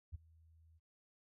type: tone with ADSR envelope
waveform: sine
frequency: 81 Hz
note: E2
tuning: 30 cents flat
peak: -39 dBFS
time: 0.12-0.8 s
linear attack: 28 ms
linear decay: 14 ms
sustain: -24 dB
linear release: 33 ms
effects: none